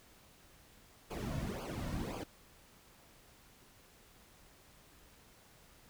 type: noise with flanger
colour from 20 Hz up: brown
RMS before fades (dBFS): -40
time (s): 1.1-2.24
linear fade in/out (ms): 10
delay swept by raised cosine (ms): 0.52 to 2.52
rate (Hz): 1.9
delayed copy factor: -0.85
effects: pink hiss -62 dBFS RMS until 5.89 s